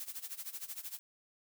blue noise with tremolo, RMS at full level -41 dBFS, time 0-0.99 s, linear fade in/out 0 ms, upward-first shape sine, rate 13 Hz, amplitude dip 85%, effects none

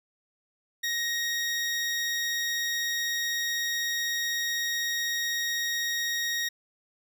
20% pulse tone, 1876 Hz, A#6, 11 cents sharp, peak -22 dBFS, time 0.83-6.49 s, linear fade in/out 10 ms, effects none

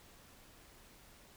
silence, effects pink hiss -60 dBFS RMS until 1.36 s

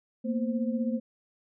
sine tone cluster, 228.8 / 244.4 / 523 Hz, A#3 / B3 / C5, -32 / -18 / -1 cents, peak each -28 / -32 / -36 dBFS, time 0.24-1 s, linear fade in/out 20 ms, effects none

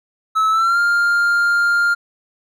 triangle tone with pitch glide, 1300 to 1401.4 Hz, E6 to F6, -24 to +6 cents, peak -11 dBFS, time 0.35-1.95 s, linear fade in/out 20 ms, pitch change +130 cents, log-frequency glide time 0.5-0.79 s, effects none

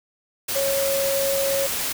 sine tone in noise, 550 Hz, C#5, 14 cents flat, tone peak -21 dBFS, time 0.55-1.67 s, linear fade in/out 10 ms, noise white, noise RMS -26 dBFS, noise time 0.48-1.93 s, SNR +2 dB, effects none

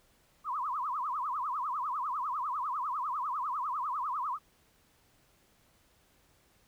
sine tone with vibrato, 1108.7 Hz, C#6, in tune, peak -31 dBFS, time 0.44-4.39 s, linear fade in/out 50 ms, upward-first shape triangle, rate 10 Hz, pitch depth 300 cents each way, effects pink hiss -67 dBFS RMS until 6.67 s

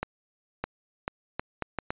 accelerating click train, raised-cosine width 0.5 ms, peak -14 dBFS, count 7, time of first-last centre 0.03-1.905 s, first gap 610 ms, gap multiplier 0.72, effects resampled to 8000 Hz

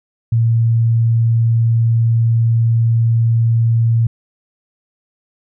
sine tone, 115 Hz, A#2, 23 cents flat, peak -10 dBFS, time 0.32-4.07 s, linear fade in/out 5 ms, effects none

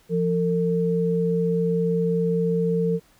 sine tone pair together, 172 / 452.5 Hz, F3 / A4, -26 / +48 cents, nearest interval octave + perfect fourth, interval 1674 cents, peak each -22 dBFS, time 0.09-3 s, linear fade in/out 50 ms, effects pink hiss -58 dBFS RMS until 3.19 s

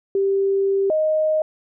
sine tone pair in turn, 392 / 622.3 Hz, G4 / D#5, 0 / 0 cents, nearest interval minor sixth, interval 800 cents, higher second, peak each -16 dBFS, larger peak neither, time 0.15-0.9 / 0.9-1.42 s, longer first, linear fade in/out 2 ms, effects none

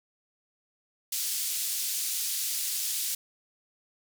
white band-pass noise, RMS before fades -31 dBFS, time 1.12-3.15 s, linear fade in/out 5 ms, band 3900 to 14000 Hz, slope 12 dB/octave, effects none

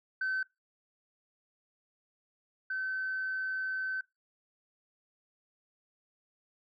sine tone pair in turn, 1531 / 1531 Hz, G6 / G6, -41 / -41 cents, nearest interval unison, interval 0 cents, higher neither, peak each -28 / -31 dBFS, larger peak first, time 0.21-0.43 / 2.7-4.01 s, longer second, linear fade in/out 5 ms, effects noise-tail reverb RT60 0.2 s tail -22 dB re dry + tanh soft clip ceiling -27 dBFS

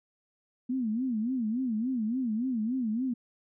sine tone with vibrato, 237.1 Hz, A#3, 30 cents sharp, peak -27 dBFS, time 0.69-3.14 s, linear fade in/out 10 ms, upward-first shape sine, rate 3.5 Hz, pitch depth 190 cents each way, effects none

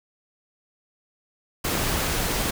pink noise, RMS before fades -25 dBFS, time 1.64-2.51 s, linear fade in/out 10 ms, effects none

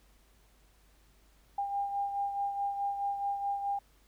sine beating tone pair, 801 / 805.7 Hz, G5 / G5, +37 / +47 cents, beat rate 4.7 Hz, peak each -31 / -40 dBFS, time 1.58-3.79 s, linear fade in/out 5 ms, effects added 50 Hz sine -63 dBFS peak until 4.07 s + pink hiss -67 dBFS RMS until 4.07 s

